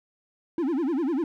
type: tone with vibrato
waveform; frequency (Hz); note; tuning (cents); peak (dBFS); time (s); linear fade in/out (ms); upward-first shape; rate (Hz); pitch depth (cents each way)
triangle; 300; D4; +37; -21; 0.58-1.24; 2; sine; 10; 280
effects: none